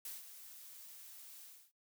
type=noise with ADSR envelope; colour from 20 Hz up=blue; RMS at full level=-44 dBFS; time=0.05-1.72 s; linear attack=4 ms; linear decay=170 ms; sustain=-10 dB; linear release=280 ms; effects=noise-tail reverb RT60 0.2 s tail -25 dB re dry